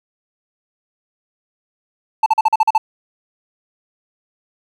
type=tone bursts; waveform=triangle; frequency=879 Hz; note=A5; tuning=2 cents flat; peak=-7 dBFS; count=8; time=2.23-2.78 s; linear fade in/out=5 ms; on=32 ms; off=42 ms; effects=none